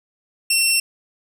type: tone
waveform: 15% pulse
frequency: 2711 Hz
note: E7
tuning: 48 cents sharp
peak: -8 dBFS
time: 0.5-0.8 s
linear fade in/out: 5 ms
effects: none